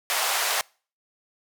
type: band-pass noise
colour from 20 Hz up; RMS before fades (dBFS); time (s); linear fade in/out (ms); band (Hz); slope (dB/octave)
pink; -25; 0.1-0.61; 0; 640 to 16000; 24
effects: noise-tail reverb RT60 0.4 s tail -26 dB re dry